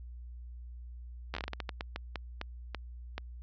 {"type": "slowing click train", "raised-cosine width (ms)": 0.3, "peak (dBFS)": -20, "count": 16, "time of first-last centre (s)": [1.34, 3.18], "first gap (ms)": 11, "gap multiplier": 1.3, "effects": ["added 60 Hz sine -43 dBFS peak until 3.42 s", "resampled to 16000 Hz"]}